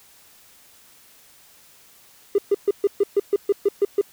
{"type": "tone bursts", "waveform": "triangle", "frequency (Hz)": 402.9, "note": "G4", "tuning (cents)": 48, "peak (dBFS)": -10, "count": 11, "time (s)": [2.35, 4.013], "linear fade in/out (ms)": 5, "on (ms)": 33, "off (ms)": 130, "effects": ["tanh soft clip ceiling -11 dBFS", "white hiss -52 dBFS RMS until 4.12 s"]}